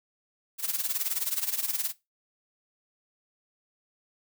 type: noise with tremolo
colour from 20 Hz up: blue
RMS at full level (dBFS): -27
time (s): 0.58-1.93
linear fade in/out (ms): 50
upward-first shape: sine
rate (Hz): 19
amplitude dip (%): 80
effects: noise-tail reverb RT60 0.2 s tail -17 dB re dry